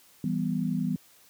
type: chord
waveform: sine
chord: E minor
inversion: none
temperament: equal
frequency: 164.81 / 196 / 246.9 Hz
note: E3 / G3 / B3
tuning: 0 / 0 / 0 cents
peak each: -30 dBFS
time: 0.24-0.96 s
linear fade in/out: 2 ms
effects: white hiss -58 dBFS RMS until 1.29 s + high-pass 60 Hz 12 dB/octave